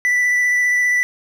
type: tone with vibrato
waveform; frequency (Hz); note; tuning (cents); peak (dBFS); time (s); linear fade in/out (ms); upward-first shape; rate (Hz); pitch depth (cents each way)
triangle; 1975.5; B6; 0; -12; 0.05-1.03; 0; sine; 15; 12
effects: none